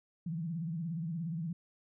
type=tone with vibrato; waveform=sine; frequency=165.3 Hz; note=E3; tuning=5 cents sharp; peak=-34 dBFS; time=0.26-1.53 s; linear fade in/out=5 ms; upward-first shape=sine; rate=17 Hz; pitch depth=130 cents each way; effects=none